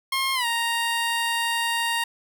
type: tone with pitch glide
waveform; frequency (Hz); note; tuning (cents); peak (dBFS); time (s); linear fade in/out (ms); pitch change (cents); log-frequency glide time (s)
15% pulse; 1070 to 931.5; C6 to A#5; +38 to -2; -16; 0.12-2.04; 5; -240; 0.34-0.46
effects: none